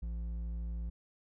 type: tone with hard clipping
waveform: sine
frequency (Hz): 57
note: A#1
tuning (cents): -38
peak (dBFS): -37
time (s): 0.02-0.9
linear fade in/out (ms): 10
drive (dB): 6
effects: none